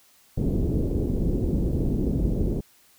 pink low-pass noise, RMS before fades -24 dBFS, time 0.37-2.61 s, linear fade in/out 5 ms, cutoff 400 Hz, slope 24 dB/octave, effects white hiss -58 dBFS RMS until 2.98 s

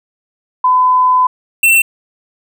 sine / square tone pair in turn, 1010 / 2696 Hz, B5 / E7, +39 / +38 cents, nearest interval octave + perfect fourth, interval 1699 cents, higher second, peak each -7 dBFS, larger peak neither, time 0.64-1.27 / 1.63-1.82 s, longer first, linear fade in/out 5 ms, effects none

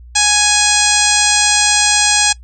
harmonic tone, 832 Hz, G#5, 3 cents sharp, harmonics 1 / 2 / 3 / 4 / 5 / 6 / 7 / 8 / 9 / 10, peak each -19 / -19 / -19 / -19 / -19 / -19 / -19 / -19 / -19 / -19 dBFS, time 0.15-2.33 s, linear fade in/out 10 ms, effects noise-tail reverb RT60 0.1 s tail -21 dB re dry + added 60 Hz sine -34 dBFS peak until 2.43 s

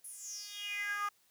10% pulse tone with high-pass filter sweep, 410 Hz, G#4, 22 cents flat, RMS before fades -40 dBFS, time 0.04-1.09 s, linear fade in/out 5 ms, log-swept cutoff 11000 to 1100 Hz, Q 6.8, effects white hiss -70 dBFS RMS until 1.3 s + high-pass 80 Hz 12 dB/octave

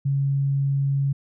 sine tone, 138.59 Hz, C#3, in tune, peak -19 dBFS, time 0.05-1.13 s, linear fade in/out 10 ms, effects none

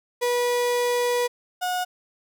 35% pulse tone pair in turn, 486.7 / 726.4 Hz, B4 / F#5, -25 / -32 cents, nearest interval perfect fifth, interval 693 cents, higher second, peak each -19 / -22 dBFS, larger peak first, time 0.21-1.28 / 1.61-1.85 s, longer first, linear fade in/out 20 ms, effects none

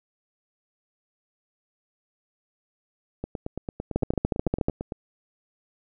two click trains, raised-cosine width 2 ms, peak -17 / -9 dBFS, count 16 / 11, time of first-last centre 3.24-4.922 / 3.96-4.685 s, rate 8.92 / 13.8 Hz, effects none

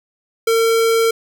square tone, 454.6 Hz, A#4, 43 cents flat, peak -13 dBFS, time 0.47-1.11 s, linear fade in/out 5 ms, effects none

